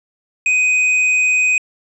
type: tone with hard clipping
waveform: triangle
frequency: 2502 Hz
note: D#7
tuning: 9 cents sharp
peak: -13 dBFS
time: 0.46-1.58 s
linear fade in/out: 2 ms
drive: 8 dB
effects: resampled to 22050 Hz

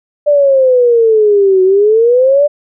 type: exponential two-way sweep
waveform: sine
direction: down then up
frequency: 594 to 370 to 594 Hz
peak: -5 dBFS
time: 0.26-2.48 s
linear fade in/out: 20 ms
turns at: 1.63 s
effects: none

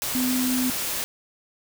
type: tone in noise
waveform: sine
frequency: 253.7 Hz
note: B3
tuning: 47 cents sharp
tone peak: -22 dBFS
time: 0.15-0.7 s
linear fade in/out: 0 ms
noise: white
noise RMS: -28 dBFS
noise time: 0.02-1.04 s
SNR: +3 dB
effects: none

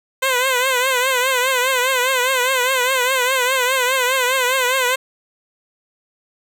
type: tone with vibrato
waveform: 10% pulse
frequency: 512 Hz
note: C5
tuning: 38 cents flat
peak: -7 dBFS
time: 0.22-4.96 s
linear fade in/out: 10 ms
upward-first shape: triangle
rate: 4.9 Hz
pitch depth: 100 cents each way
effects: none

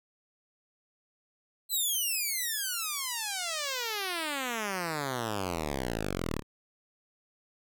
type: exponential sweep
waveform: 5% pulse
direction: down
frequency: 4112 to 34.65 Hz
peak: -20 dBFS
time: 1.69-6.43 s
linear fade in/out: 50 ms
effects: none

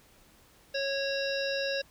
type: harmonic tone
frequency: 550 Hz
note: C#5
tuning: 14 cents flat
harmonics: 1 / 3 / 5 / 7 / 9 / 10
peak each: -31 / -36 / -38 / -39 / -41 / -41 dBFS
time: 0.74-1.82 s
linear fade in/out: 10 ms
effects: pink hiss -60 dBFS RMS until 1.9 s

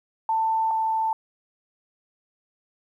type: tone pair in turn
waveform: sine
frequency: 890 / 886.9 Hz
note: A5 / A5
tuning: +20 / +14 cents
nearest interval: unison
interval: 6 cents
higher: first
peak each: -20 / -21 dBFS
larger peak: first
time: 0.29-0.71 / 0.71-1.13 s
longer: neither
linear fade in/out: 2 ms
effects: 10-bit

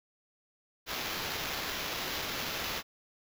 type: noise with sample-and-hold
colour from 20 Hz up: blue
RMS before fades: -36 dBFS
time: 0.86-2.83 s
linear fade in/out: 50 ms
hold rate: 8820 Hz
effects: none

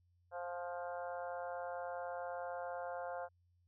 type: harmonic tone with a mistuned harmonic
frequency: 175.7 Hz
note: F3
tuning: 11 cents sharp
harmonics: 3 / 4 / 5 / 6 / 7 / 8 / 9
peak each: -44 / -44 / -50 / -53 / -59 / -52 / -58 dBFS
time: 0.31-3.29 s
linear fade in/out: 50 ms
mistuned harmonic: 5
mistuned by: -18 cents
effects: added 88 Hz sine -70 dBFS peak until 3.67 s

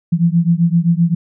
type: beating tone pair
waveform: sine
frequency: 166.3 / 174 Hz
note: E3 / F3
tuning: +16 / -6 cents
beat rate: 7.7 Hz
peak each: -13 / -14 dBFS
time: 0.12-1.15 s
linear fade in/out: 10 ms
effects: none

